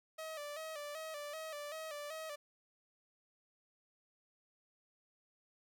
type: tone with vibrato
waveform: sawtooth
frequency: 610 Hz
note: D#5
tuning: 34 cents flat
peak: -39 dBFS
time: 0.18-2.36 s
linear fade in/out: 10 ms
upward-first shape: square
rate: 2.6 Hz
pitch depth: 71 cents each way
effects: none